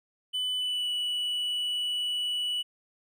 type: tone with pitch glide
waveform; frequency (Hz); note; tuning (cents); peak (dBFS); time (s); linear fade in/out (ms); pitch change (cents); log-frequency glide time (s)
triangle; 3000 to 2952; F#7 to F#7; +23 to -5; -26; 0.33-2.63; 20; -28; 0.58-0.89
effects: none